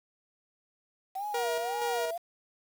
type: tone with vibrato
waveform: sine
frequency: 740 Hz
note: F#5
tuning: in tune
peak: -32 dBFS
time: 1.15-2.18 s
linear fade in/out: 10 ms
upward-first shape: sine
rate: 1.9 Hz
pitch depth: 220 cents each way
type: tone with tremolo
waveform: sawtooth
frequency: 474.8 Hz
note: A#4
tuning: 32 cents sharp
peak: -26 dBFS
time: 1.34-2.11 s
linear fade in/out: 5 ms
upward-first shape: square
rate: 2.1 Hz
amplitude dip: 40%
effects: 8-bit